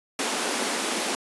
pink high-pass noise, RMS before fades -27 dBFS, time 0.19-1.15 s, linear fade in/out 2 ms, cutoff 220 Hz, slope 48 dB/octave, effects resampled to 24000 Hz

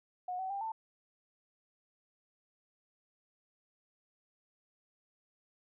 sine tone with pitch steps, 727 / 757 / 795 / 890 Hz, F#5 / F#5 / G5 / A5, -31 / +39 / +24 / +20 cents, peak -35 dBFS, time 0.28-0.72 s, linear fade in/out 5 ms, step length 110 ms, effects none

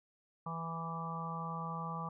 harmonic tone with a mistuned harmonic, 164.81 Hz, E3, in tune, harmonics 1 / 3 / 4 / 5 / 6 / 7, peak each -41 / -51 / -52 / -46 / -46 / -42 dBFS, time 0.46-2.09 s, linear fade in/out 5 ms, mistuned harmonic 7, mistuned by +16 cents, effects none

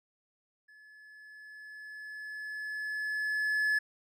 triangle tone with level ramp, 1715 Hz, A6, 45 cents flat, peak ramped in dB -53 to -23 dBFS, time 0.68-3.79 s, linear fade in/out 10 ms, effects none

